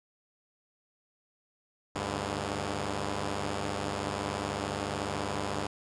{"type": "tone cluster", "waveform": "5% pulse", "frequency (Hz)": [74, 100.4, 143.3], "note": ["D2", "G2", "D3"], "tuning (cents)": [14, 42, -42], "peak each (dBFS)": [-26, -22, -29], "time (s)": [1.95, 5.67], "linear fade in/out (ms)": 5, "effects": ["resampled to 22050 Hz"]}